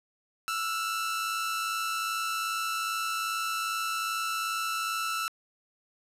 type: tone pair together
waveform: sawtooth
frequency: 1326.5 / 1429 Hz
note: E6 / F6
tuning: +10 / +39 cents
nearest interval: minor second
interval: 129 cents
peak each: -26 / -34 dBFS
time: 0.48-5.28 s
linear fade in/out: 0 ms
effects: resampled to 32000 Hz + 9-bit